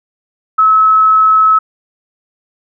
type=tone; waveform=sine; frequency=1293 Hz; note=E6; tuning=34 cents flat; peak=-5 dBFS; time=0.58-1.59 s; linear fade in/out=10 ms; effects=none

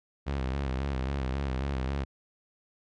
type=tone with vibrato; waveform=sawtooth; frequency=67.1 Hz; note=C2; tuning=44 cents sharp; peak=-25 dBFS; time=0.26-2.05 s; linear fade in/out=20 ms; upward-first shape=square; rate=3.7 Hz; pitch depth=65 cents each way; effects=low-pass 4000 Hz 12 dB/octave

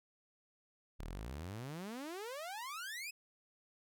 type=exponential sweep; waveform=sawtooth; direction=up; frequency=34.07 to 2600 Hz; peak=-39 dBFS; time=0.99-3.11 s; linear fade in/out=10 ms; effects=none

